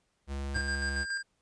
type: tone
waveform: square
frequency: 69.3 Hz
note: C#2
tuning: in tune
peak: -34 dBFS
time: 0.27-1.06 s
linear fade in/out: 50 ms
type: tone with tremolo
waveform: square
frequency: 1600 Hz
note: G6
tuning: 35 cents sharp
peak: -31 dBFS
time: 0.54-1.23 s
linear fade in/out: 20 ms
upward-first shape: square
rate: 7.1 Hz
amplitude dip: 45%
type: tone with exponential decay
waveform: square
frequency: 103.83 Hz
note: G#2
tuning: in tune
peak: -30 dBFS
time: 0.56-0.64 s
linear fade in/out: 0 ms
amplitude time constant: 17 ms
effects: pink hiss -75 dBFS RMS until 1.41 s + resampled to 22050 Hz